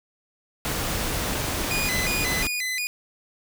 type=noise; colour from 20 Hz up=pink; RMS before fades=-27 dBFS; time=0.65-2.47 s; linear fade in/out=0 ms
type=tone with vibrato; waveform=sawtooth; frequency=2227 Hz; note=C#7; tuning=7 cents sharp; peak=-22 dBFS; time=1.71-2.87 s; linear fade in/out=0 ms; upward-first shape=square; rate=2.8 Hz; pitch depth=170 cents each way
effects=none